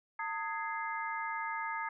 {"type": "harmonic tone with a mistuned harmonic", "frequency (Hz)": 417.1, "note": "G#4", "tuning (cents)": 7, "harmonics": [2, 3, 4, 5], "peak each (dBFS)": [-38, -40, -41, -42], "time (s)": [0.19, 1.89], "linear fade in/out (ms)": 5, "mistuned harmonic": 2, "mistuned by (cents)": 140, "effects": []}